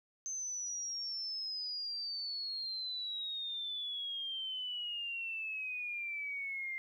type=exponential sweep; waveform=sine; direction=down; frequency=6272 to 2093 Hz; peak=-37 dBFS; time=0.26-6.78 s; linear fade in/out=0 ms; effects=12-bit